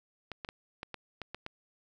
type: clicks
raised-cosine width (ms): 0.3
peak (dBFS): -23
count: 8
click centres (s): 0.317 / 0.448 / 0.489 / 0.831 / 0.943 / 1.217 / 1.346 / 1.464
effects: none